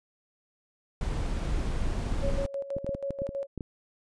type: noise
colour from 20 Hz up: brown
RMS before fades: -29 dBFS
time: 1.01-2.46 s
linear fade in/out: 2 ms
type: tone with tremolo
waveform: sine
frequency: 554.4 Hz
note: C#5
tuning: in tune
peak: -29 dBFS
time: 2.22-3.47 s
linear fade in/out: 20 ms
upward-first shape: square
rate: 6.2 Hz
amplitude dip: 70%
type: clicks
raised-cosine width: 3 ms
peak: -22 dBFS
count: 9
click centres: 2.766 / 2.845 / 2.892 / 2.95 / 3.106 / 3.219 / 3.291 / 3.577 / 3.608 s
effects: resampled to 22050 Hz